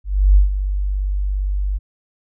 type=tone with ADSR envelope; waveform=sine; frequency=48.71 Hz; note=G1; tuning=10 cents flat; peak=-6 dBFS; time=0.04-1.79 s; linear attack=320 ms; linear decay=130 ms; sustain=-11 dB; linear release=26 ms; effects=none